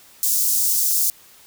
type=high-pass noise; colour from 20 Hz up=white; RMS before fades=-19 dBFS; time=0.23-1.1 s; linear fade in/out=0 ms; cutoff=5600 Hz; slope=24 dB/octave; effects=white hiss -49 dBFS RMS until 1.46 s